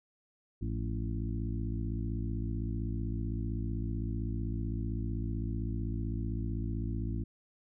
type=harmonic tone with a mistuned harmonic; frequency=55.7 Hz; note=A1; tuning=22 cents sharp; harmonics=1 / 2 / 3 / 4 / 5 / 6; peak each=-35 / -36 / -44 / -42 / -43 / -45 dBFS; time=0.61-7.24 s; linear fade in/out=10 ms; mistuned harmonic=3; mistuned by=+100 cents; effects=none